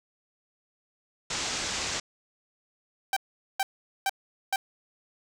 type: low-pass noise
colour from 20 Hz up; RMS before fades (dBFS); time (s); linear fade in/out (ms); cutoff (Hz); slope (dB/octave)
white; -32; 1.3-2; 5; 7500; 48
type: tone bursts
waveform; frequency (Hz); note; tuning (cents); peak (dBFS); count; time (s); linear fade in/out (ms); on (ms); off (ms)
sawtooth; 779; G5; -11; -20; 4; 3.13-4.56; 2; 35; 430
effects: none